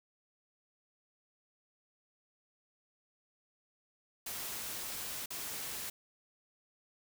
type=noise with dropouts; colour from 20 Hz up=white; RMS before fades=-41 dBFS; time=4.26-5.9 s; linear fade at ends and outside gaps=5 ms; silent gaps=5.26-5.304 s; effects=none